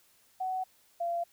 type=tone pair in turn; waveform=sine; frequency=748 / 686 Hz; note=F#5 / F5; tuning=+19 / -31 cents; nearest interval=minor second; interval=150 cents; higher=first; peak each=-30 / -29 dBFS; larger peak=second; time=0.4-0.64 / 1-1.24 s; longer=neither; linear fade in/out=10 ms; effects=white hiss -65 dBFS RMS until 1.32 s